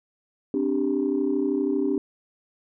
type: chord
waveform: sine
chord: C suspended second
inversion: none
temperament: just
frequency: 261.6 / 294.3 / 392.4 Hz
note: C4 / D4 / G4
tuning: 0 / +4 / +2 cents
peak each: -26 / -24 / -25 dBFS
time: 0.54-1.98 s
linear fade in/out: 2 ms
effects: tanh soft clip ceiling -14 dBFS